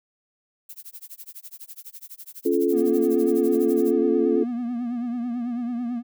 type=noise with tremolo; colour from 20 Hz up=violet; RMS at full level=-38 dBFS; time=0.69-3.93 s; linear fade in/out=5 ms; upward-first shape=sine; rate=12 Hz; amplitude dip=100%
type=chord; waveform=sine; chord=Db augmented; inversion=none; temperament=just; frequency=277.2 / 346.5 / 433.1 Hz; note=Db4 / F4 / A4; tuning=0 / -14 / -27 cents; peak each=-24 / -22 / -22 dBFS; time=2.45-4.44 s; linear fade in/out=10 ms
type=tone with vibrato; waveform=triangle; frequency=240.6 Hz; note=B3; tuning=45 cents flat; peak=-23 dBFS; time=2.71-6.03 s; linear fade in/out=50 ms; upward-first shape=triangle; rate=9.1 Hz; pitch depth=78 cents each way
effects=none